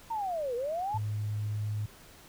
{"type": "linear two-way sweep", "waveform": "sine", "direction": "down then up", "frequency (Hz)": [932.3, 463, 895], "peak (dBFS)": -30, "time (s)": [0.1, 0.98], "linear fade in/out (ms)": 10, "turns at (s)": 0.55}
{"type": "tone", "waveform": "sine", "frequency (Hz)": 105.5, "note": "G#2", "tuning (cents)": 28, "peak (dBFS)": -30, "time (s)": [0.94, 1.86], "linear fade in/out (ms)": 5}
{"effects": ["pink hiss -54 dBFS RMS until 2.28 s"]}